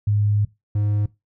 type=tone pair in turn; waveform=sine / triangle; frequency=103.83 / 103.83 Hz; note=G#2 / G#2; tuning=0 / 0 cents; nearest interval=unison; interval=0 cents; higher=neither; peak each=-16 dBFS; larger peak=neither; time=0.07-0.45 / 0.75-1.06 s; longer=first; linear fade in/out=5 ms; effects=noise-tail reverb RT60 0.2 s tail -19 dB re dry